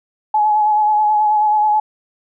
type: tone with vibrato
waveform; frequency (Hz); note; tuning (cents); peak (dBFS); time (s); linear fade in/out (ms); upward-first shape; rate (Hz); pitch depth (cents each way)
sine; 848; G#5; +36; -11; 0.34-1.8; 5; sine; 9.3; 26
effects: none